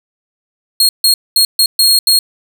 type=tone bursts at uneven times; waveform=sawtooth; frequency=4268 Hz; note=C8; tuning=34 cents sharp; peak=-4 dBFS; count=6; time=0.8-0.89 / 1.04-1.14 / 1.36-1.45 / 1.59-1.66 / 1.79-1.99 / 2.07-2.19 s; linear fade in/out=2 ms; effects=none